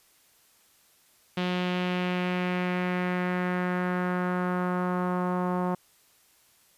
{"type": "tone with low-pass filter sweep", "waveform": "sawtooth", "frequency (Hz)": 180.4, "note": "F#3", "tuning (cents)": -44, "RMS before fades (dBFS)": -28, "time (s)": [1.37, 5.75], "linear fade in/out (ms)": 5, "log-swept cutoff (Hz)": [3300, 1000], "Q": 2.2, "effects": ["white hiss -62 dBFS RMS until 6.77 s", "resampled to 32000 Hz"]}